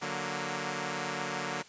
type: chord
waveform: 5% pulse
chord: D augmented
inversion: none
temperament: equal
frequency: 146.83 / 185 / 233.1 Hz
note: D3 / F#3 / A#3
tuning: 0 / 0 / 0 cents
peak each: -26 dBFS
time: 0.01-1.63 s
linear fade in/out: 20 ms
effects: white hiss -54 dBFS RMS until 1.68 s + resampled to 16000 Hz